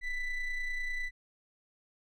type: ring-modulated tone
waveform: triangle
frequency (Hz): 1000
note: B5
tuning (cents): +21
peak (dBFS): -27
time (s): 0.01-1.11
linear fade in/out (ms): 50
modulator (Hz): 985
effects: none